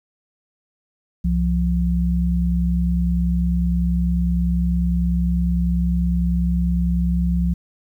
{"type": "tone pair together", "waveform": "sine", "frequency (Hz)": [65.41, 174.62], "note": ["C2", "F3"], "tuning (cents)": [0, 0], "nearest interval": "octave + perfect fourth", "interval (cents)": 1700, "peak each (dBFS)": -19, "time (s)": [1.24, 7.54], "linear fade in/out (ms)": 10, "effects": ["9-bit"]}